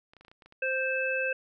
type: clicks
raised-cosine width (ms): 0.3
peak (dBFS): -37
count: 9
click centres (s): 0.135 / 0.167 / 0.21 / 0.249 / 0.282 / 0.315 / 0.422 / 0.46 / 0.524
type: harmonic tone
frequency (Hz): 523.3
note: C5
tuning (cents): 0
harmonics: 1 / 3 / 5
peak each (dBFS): -31 / -31 / -31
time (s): 0.62-1.33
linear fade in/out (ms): 5
effects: none